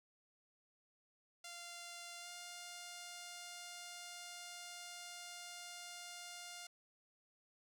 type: tone with pitch glide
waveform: 5% pulse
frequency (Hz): 695 to 703.9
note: F5 to F5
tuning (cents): -9 to +13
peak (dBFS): -37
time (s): 1.44-6.67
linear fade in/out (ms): 5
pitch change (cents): +22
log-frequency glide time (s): 2.2-2.28
effects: none